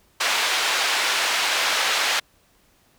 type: band-pass noise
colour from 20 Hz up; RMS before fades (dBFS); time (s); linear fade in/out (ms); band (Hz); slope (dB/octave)
white; -22; 0.2-2.2; 10; 680 to 3800; 12
effects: pink hiss -60 dBFS RMS until 2.98 s